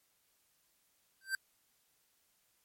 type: tone with exponential growth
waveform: square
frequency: 1562 Hz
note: G6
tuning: 7 cents flat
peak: -29 dBFS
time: 1.21-1.35 s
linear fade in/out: 2 ms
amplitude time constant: 29 ms
effects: white hiss -74 dBFS RMS until 2.64 s + MP3 64 kbps